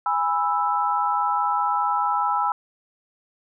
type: chord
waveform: sine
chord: E major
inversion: first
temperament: just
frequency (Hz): 824.1 / 988.9 / 1318.5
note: G#5 / B5 / E6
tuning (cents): -14 / +2 / 0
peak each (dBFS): -24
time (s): 0.06-2.52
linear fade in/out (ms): 2
effects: none